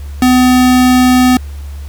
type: tone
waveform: square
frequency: 252.4 Hz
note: B3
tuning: 38 cents sharp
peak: -6 dBFS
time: 0.22-1.37 s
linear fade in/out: 2 ms
effects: added 71 Hz sine -22 dBFS peak until 1.88 s + pink hiss -41 dBFS RMS until 1.88 s